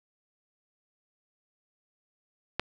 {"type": "click", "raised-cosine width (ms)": 0.3, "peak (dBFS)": -11, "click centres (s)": 2.596, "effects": []}